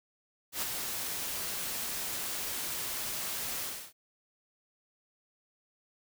white noise with ADSR envelope, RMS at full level -32 dBFS, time 0.52-3.93 s, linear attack 94 ms, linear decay 31 ms, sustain -4 dB, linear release 300 ms, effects none

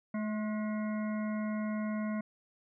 harmonic tone with a mistuned harmonic, 214 Hz, A3, 48 cents flat, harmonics 1 / 3 / 5 / 7 / 9 / 10, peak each -32 / -42 / -46 / -49 / -51 / -52 dBFS, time 0.14-2.21 s, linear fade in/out 5 ms, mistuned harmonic 7, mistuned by -54 cents, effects none

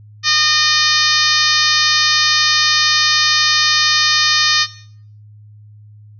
harmonic tone, 611 Hz, D#5, 32 cents flat, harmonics 2 / 3 / 4 / 5 / 6 / 7 / 8 / 9 / 10, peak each -22 / -18 / -21 / -23 / -19 / -19 / -19 / -21 / -22 dBFS, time 0.23-4.67 s, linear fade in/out 50 ms, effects noise-tail reverb RT60 0.6 s tail -17 dB re dry + added 105 Hz sine -38 dBFS peak until 6.19 s

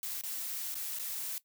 blue noise with dropouts, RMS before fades -38 dBFS, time 0.03-1.38 s, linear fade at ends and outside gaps 0 ms, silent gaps 0.211-0.236 / 0.743-0.754 / 0.987-0.996 s, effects noise-tail reverb RT60 0.1 s tail -17 dB re dry

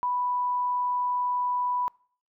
sine tone, 987.8 Hz, B5, in tune, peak -24 dBFS, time 0.03-1.88 s, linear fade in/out 0 ms, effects noise-tail reverb RT60 0.5 s tail -25 dB re dry

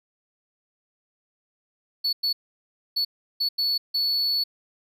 triangle tone bursts at uneven times, 4429 Hz, C#8, 2 cents flat, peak -20 dBFS, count 6, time 2.04-2.13 / 2.23-2.33 / 2.96-3.05 / 3.4-3.49 / 3.58-3.78 / 3.94-4.44 s, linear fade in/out 10 ms, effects none

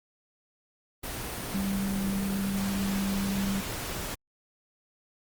sine tone in noise, 196 Hz, G3, in tune, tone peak -27 dBFS, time 1.54-3.61 s, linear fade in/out 10 ms, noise pink, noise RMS -35 dBFS, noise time 1.03-4.15 s, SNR +5 dB, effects Opus 24 kbps

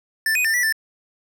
square tone with pitch steps, 1771 / 2492 / 1795 / 1953 / 1773 Hz, A6 / D#7 / A6 / B6 / A6, +11 / +2 / +34 / -20 / +13 cents, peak -18 dBFS, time 0.26-0.725 s, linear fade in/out 2 ms, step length 93 ms, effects none

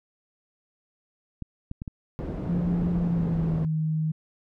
clicks, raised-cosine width 5 ms, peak -21 dBFS, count 4, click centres 1.423 / 1.714 / 1.819 / 1.878 s
white low-pass noise, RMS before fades -32 dBFS, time 2.19-3.65 s, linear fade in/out 0 ms, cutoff 270 Hz, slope 12 dB/octave
sine tone with pitch glide, 174.1 to 156.91 Hz, F3 to D#3, -5 to +15 cents, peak -23 dBFS, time 2.48-4.12 s, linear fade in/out 10 ms, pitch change -180 cents, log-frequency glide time 2.97-3.73 s
effects none

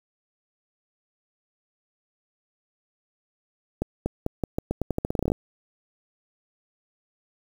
accelerating click train, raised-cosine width 2 ms, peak -11 dBFS, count 18, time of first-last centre 3.82-5.319 s, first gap 240 ms, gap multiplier 0.85, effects 7-bit

